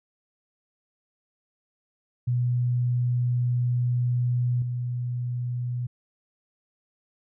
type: tone with level steps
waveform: sine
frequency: 122.7 Hz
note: B2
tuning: 11 cents flat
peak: -21 / -26 dBFS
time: 2.27-5.87 s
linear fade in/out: 10 ms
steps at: 4.62 s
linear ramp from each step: 2 ms
effects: none